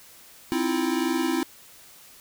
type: tone cluster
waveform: square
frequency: 261.7 / 319.4 / 341.3 Hz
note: C4 / D#4 / F4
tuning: 0 / +45 / -40 cents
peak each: -28 dBFS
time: 0.52-1.43 s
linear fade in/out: 0 ms
effects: white hiss -50 dBFS RMS until 2.2 s